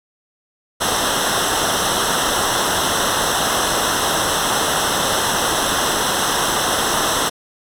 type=noise with comb filter; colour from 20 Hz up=pink; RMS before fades=-18 dBFS; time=0.8-7.3 s; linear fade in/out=20 ms; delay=0.43 ms; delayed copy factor=-0.85; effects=low-pass 12000 Hz 12 dB/octave